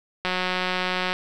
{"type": "click train", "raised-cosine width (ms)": 0.3, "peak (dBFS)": -9, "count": 162, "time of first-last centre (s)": [0.25, 1.13], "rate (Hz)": 183, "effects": []}